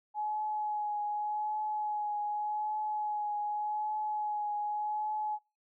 sine tone with vibrato, 843 Hz, G#5, 26 cents sharp, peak -31 dBFS, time 0.14-5.39 s, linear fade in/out 50 ms, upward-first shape triangle, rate 0.85 Hz, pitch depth 23 cents each way, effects noise-tail reverb RT60 0.3 s tail -24 dB re dry

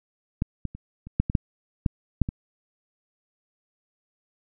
clicks, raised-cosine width 5 ms, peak -11 / -16 / -26 / -27 / -7 / -14 / -6 / -8 / -6 / -16 dBFS, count 10, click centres 0.421 / 0.653 / 0.75 / 1.07 / 1.2 / 1.299 / 1.352 / 1.862 / 2.217 / 2.289 s, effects none

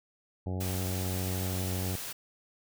harmonic tone, 92.5 Hz, F#2, in tune, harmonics 1 / 2 / 3 / 4 / 5 / 6 / 7 / 8 / 9, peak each -32 / -38 / -42 / -44 / -46 / -48 / -49 / -50 / -51 dBFS, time 0.46-1.96 s, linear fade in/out 5 ms
white noise, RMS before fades -39 dBFS, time 0.6-2.13 s, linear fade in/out 10 ms
effects none

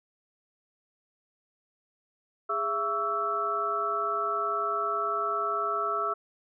sine tone cluster, 412.3 / 670 / 1131 / 1321 Hz, G#4 / E5 / C#6 / E6, -13 / +28 / +34 / +3 cents, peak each -35 / -35 / -34 / -28 dBFS, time 2.49-6.14 s, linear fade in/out 10 ms, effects none

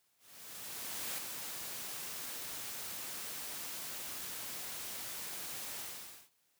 white noise with ADSR envelope, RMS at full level -39 dBFS, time 0.18-6.3 s, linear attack 1000 ms, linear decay 6 ms, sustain -4 dB, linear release 500 ms, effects white hiss -75 dBFS RMS until 6.59 s + high-pass 80 Hz 12 dB/octave

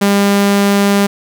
sawtooth tone, 200.7 Hz, G3, 41 cents sharp, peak -5 dBFS, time 0.01-1.07 s, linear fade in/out 10 ms, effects none

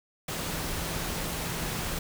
sine tone in noise, 164.81 Hz, E3, in tune, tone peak -40 dBFS, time 0.28-1.99 s, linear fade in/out 5 ms, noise pink, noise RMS -33 dBFS, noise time 0.28-1.99 s, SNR -10 dB, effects none

